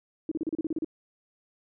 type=tone bursts; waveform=sine; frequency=318 Hz; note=D#4; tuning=38 cents sharp; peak=-26 dBFS; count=10; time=0.29-0.846 s; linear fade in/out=2 ms; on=25 ms; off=34 ms; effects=none